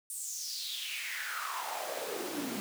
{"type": "noise with high-pass filter sweep", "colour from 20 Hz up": "pink", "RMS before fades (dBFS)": -38, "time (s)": [0.1, 2.6], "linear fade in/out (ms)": 0, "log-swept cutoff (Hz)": [9200, 210], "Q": 4.8, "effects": []}